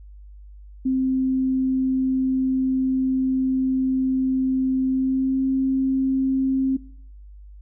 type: tone with pitch glide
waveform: sine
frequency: 261.6 to 265.6 Hz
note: C4 to C4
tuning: 0 to +26 cents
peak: -18 dBFS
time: 0.85-6.77 s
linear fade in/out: 10 ms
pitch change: +26 cents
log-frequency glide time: 4.88-5.44 s
effects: noise-tail reverb RT60 0.7 s tail -22 dB re dry + added 50 Hz sine -40 dBFS peak until 7.61 s